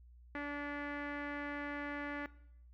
sawtooth tone with low-pass filter, 289.1 Hz, D4, 27 cents flat, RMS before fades -41 dBFS, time 0.35-2.26 s, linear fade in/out 0 ms, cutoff 1900 Hz, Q 3.9, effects noise-tail reverb RT60 0.7 s tail -18 dB re dry + added 60 Hz sine -56 dBFS peak until 2.73 s

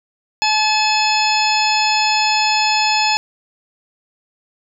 harmonic tone, 860 Hz, A5, 40 cents flat, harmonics 1 / 2 / 3 / 4 / 5 / 6 / 8, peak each -17 / -28 / -19 / -27 / -22 / -21 / -28 dBFS, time 0.42-3.17 s, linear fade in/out 0 ms, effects none

